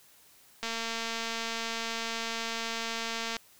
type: click train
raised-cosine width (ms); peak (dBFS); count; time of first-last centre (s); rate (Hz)
0.2; -17; 625; 0.63-3.367; 228
effects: white hiss -59 dBFS RMS until 3.59 s